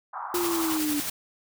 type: band-pass noise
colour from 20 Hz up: pink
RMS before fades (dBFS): -35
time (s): 0.13-0.78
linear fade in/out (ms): 10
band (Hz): 810 to 1300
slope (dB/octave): 48
type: noise with tremolo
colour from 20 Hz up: white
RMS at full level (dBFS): -30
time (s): 0.34-1.1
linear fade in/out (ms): 5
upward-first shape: sine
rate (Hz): 11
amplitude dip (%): 35
type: linear sweep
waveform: sine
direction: down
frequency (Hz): 355.6 to 289.8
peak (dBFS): -25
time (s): 0.34-1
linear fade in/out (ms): 2
effects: none